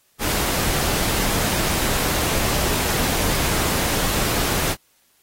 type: noise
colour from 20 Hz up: pink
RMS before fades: -22 dBFS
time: 0.19-4.76 s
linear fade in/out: 50 ms
effects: white hiss -61 dBFS RMS until 5.22 s + AAC 48 kbps